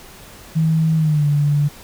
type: tone with pitch glide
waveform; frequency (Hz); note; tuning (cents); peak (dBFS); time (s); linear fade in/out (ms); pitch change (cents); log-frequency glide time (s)
sine; 160 to 145.88; D#3 to D3; +49 to -11; -13; 0.55-1.69; 20; -160; 0.96-1.26
effects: pink hiss -41 dBFS RMS until 1.83 s